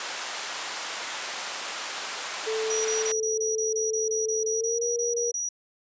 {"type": "high-pass noise", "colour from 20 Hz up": "pink", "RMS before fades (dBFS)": -33, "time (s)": [0, 3.12], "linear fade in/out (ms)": 2, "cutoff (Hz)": 820, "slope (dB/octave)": 12}
{"type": "tone with pitch glide", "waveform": "sine", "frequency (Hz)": [440, 471.6], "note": ["A4", "A#4"], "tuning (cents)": [0, 20], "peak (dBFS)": -26, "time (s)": [2.46, 5.32], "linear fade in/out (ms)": 20, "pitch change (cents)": 120, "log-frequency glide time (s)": [4.49, 4.85]}
{"type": "tone bursts", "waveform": "sine", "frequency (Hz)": 5810, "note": "F#8", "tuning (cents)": -32, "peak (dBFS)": -27, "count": 16, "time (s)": [2.7, 5.49], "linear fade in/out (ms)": 5, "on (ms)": 150, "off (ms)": 26}
{"effects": ["resampled to 16000 Hz"]}